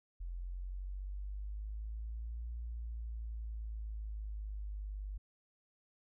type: exponential two-way sweep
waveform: sine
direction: up then down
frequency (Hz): 43 to 58.27 to 49.52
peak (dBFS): -39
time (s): 0.2-5.18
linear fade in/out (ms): 10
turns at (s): 2.5
effects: none